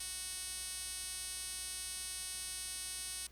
5% pulse tone with band-pass filter, 370 Hz, F#4, in tune, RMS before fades -43 dBFS, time 0-3.27 s, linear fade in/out 5 ms, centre 8100 Hz, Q 5.8, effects added 60 Hz sine -58 dBFS peak until 3.31 s + pink hiss -64 dBFS RMS until 3.31 s

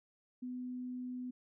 sine tone, 250.4 Hz, B3, 24 cents sharp, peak -39 dBFS, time 0.42-1.31 s, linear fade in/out 10 ms, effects none

